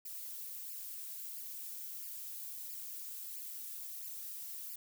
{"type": "noise with flanger", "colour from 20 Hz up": "violet", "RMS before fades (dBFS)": -45, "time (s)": [0.05, 4.76], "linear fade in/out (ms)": 5, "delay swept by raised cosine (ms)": [0.4, 6.3], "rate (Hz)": 1.5, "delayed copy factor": 0.8, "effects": []}